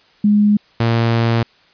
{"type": "tone pair in turn", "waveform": ["sine", "sawtooth"], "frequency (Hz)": [207.7, 115.63], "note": ["G#3", "A#2"], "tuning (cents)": [0, -14], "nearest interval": "minor seventh", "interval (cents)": 1014, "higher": "first", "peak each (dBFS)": -9, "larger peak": "neither", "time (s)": [[0.24, 0.57], [0.8, 1.43]], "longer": "second", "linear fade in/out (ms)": 5, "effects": ["white hiss -52 dBFS RMS until 1.73 s", "resampled to 11025 Hz"]}